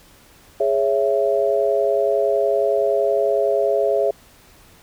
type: chord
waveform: sine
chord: C# minor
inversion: second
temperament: just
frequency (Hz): 415.8 / 554.4 / 665.2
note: G#4 / C#5 / E5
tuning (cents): +2 / 0 / +16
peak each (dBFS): -20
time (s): 0.6-4.11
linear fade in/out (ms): 5
effects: pink hiss -50 dBFS RMS until 4.82 s